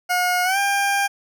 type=tone with pitch glide; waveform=20% pulse; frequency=720 to 798.9 Hz; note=F#5 to G5; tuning=-47 to +33 cents; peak=-13 dBFS; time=0.09-1.08 s; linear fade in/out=20 ms; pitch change=+180 cents; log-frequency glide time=0.44-0.58 s; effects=none